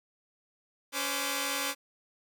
5% pulse tone cluster, 279.1 / 513 / 1177 Hz, C#4 / C5 / D6, +12 / -34 / +3 cents, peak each -23 dBFS, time 0.92-1.75 s, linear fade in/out 50 ms, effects none

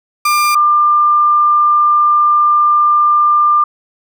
35% pulse / sine tone pair in turn, 1195 / 1195 Hz, D6 / D6, +30 / +30 cents, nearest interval unison, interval 0 cents, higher neither, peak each -8 / -7 dBFS, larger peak second, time 0.25-0.55 / 0.55-3.64 s, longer second, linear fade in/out 5 ms, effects none

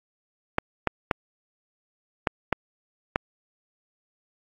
clicks, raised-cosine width 0.5 ms, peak -6 dBFS, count 6, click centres 0.584 / 0.873 / 1.112 / 2.272 / 2.527 / 3.159 s, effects AAC 48 kbps

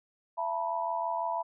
sine tone cluster, 673 / 890 / 976 Hz, E5 / A5 / B5, +36 / +20 / -21 cents, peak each -34 / -35 / -32 dBFS, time 0.37-1.43 s, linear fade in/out 20 ms, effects none

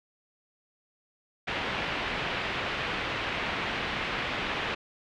white low-pass noise, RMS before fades -32 dBFS, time 1.47-4.75 s, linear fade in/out 10 ms, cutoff 3000 Hz, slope 24 dB/octave, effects none

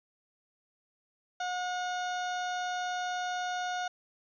30% pulse tone, 724 Hz, F#5, 38 cents flat, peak -29 dBFS, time 1.4-3.88 s, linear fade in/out 5 ms, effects resampled to 16000 Hz

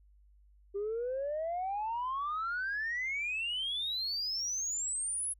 sine exponential sweep, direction up, 392 to 10790 Hz, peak -31 dBFS, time 0.74-5.34 s, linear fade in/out 20 ms, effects tanh soft clip ceiling -29 dBFS + added 50 Hz sine -59 dBFS peak until 5.39 s

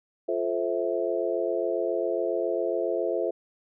sine chord, F major seventh, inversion none, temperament just, 349.2 / 436.5 / 523.8 / 654.8 Hz, F4 / A4 / C5 / E5, 0 / -14 / +2 / -12 cents, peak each -30 dBFS, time 0.28-3.31 s, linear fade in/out 10 ms, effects none

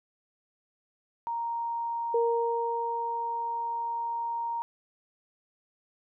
sine tone, 932.3 Hz, A#5, in tune, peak -29 dBFS, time 1.27-4.62 s, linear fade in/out 0 ms
sine tone with exponential decay, 466.2 Hz, A#4, in tune, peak -22 dBFS, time 2.14-4.58 s, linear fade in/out 5 ms, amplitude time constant 530 ms
effects none

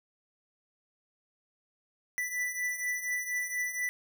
square beating tone pair, 1975.5 / 1979.7 Hz, B6 / B6, 0 / +4 cents, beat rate 4.2 Hz, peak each -38 / -33 dBFS, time 2.18-3.89 s, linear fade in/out 0 ms, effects none

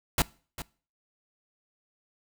pink noise with echo, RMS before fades -23 dBFS, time 0.18-0.22 s, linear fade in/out 2 ms, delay 400 ms, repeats 1, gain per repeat -14 dB, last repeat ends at 0.62 s, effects noise-tail reverb RT60 0.4 s tail -22 dB re dry

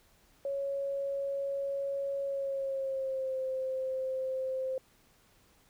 sine tone with pitch glide, 554.4 to 523.3 Hz, C#5 to C5, 0 to 0 cents, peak -31 dBFS, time 0.45-4.78 s, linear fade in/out 2 ms, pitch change -100 cents, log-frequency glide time 2.24-3.38 s, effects pink hiss -65 dBFS RMS until 5.69 s

